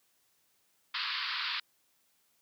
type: band-pass noise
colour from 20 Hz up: white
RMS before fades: -35 dBFS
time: 0.94-1.6 s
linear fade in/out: 5 ms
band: 970 to 4800 Hz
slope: 96 dB/octave
effects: white hiss -72 dBFS RMS until 2.41 s + high-pass 80 Hz 12 dB/octave

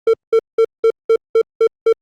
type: tone bursts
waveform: triangle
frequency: 451.3 Hz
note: A4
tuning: 44 cents sharp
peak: -6 dBFS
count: 8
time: 0.07-1.928 s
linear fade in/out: 5 ms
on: 66 ms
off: 190 ms
effects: Opus 32 kbps

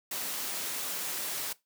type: high-pass noise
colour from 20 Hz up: white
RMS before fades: -35 dBFS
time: 0.11-1.53 s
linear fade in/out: 5 ms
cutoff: 170 Hz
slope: 12 dB/octave
effects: noise-tail reverb RT60 0.2 s tail -20 dB re dry

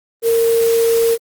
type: tone in noise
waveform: sine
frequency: 460 Hz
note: A#4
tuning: 23 cents flat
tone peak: -11 dBFS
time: 0.22-1.18 s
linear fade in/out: 50 ms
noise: white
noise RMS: -26 dBFS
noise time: 0.22-1.18 s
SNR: +12 dB
effects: Opus 24 kbps

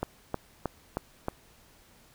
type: click train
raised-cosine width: 1 ms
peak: -15 dBFS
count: 5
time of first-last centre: 0.03-1.284 s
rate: 3.19 Hz
effects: pink hiss -59 dBFS RMS until 2.14 s

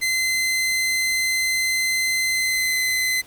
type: tone with pitch glide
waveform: sawtooth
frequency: 2060 to 2041 Hz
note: C7 to C7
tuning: -28 to -44 cents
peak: -16 dBFS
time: 0.01-3.22 s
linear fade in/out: 20 ms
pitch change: -16 cents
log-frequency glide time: 2.31-2.8 s
effects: pink hiss -48 dBFS RMS until 3.26 s

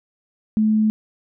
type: tone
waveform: sine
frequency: 216.1 Hz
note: A3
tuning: 31 cents flat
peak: -14 dBFS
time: 0.57-0.9 s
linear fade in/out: 0 ms
effects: none

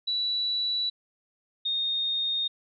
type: tone pair in turn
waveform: sine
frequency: 3940 / 3690 Hz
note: B7 / A#7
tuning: -5 / -18 cents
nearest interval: minor second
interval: 113 cents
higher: first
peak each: -25 dBFS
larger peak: neither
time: 0.07-0.9 / 1.65-2.48 s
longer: neither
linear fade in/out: 10 ms
effects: none

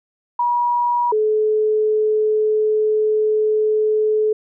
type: tone pair in turn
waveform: sine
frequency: 963 / 429.8 Hz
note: B5 / A4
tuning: -44 / -41 cents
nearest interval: octave + major second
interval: 1397 cents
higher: first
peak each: -15 / -14 dBFS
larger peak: second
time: 0.39-1.12 / 1.12-4.33 s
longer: second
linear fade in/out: 5 ms
effects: none

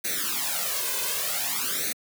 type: noise with flanger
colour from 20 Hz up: white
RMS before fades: -28 dBFS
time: 0.04-1.93 s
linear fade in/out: 10 ms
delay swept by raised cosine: 0.48 to 1.98 ms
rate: 0.54 Hz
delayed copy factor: +1
effects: high-pass 200 Hz 12 dB/octave

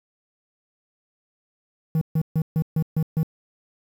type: tone bursts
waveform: triangle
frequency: 159.1 Hz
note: D#3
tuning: 39 cents sharp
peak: -16 dBFS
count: 7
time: 1.95-3.231 s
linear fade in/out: 2 ms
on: 63 ms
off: 140 ms
effects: 8-bit

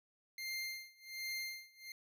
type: tone with tremolo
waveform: 25% pulse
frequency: 2103 Hz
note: C7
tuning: 8 cents sharp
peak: -35 dBFS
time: 0.38-1.92 s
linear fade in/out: 2 ms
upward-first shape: sine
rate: 1.3 Hz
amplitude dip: 95%
effects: none

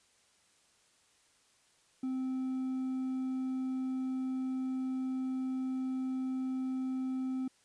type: tone with hard clipping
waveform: triangle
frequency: 260 Hz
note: C4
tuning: 11 cents flat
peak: -33 dBFS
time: 2.03-7.48 s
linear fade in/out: 5 ms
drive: 5 dB
effects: white hiss -68 dBFS RMS until 7.64 s + resampled to 22050 Hz

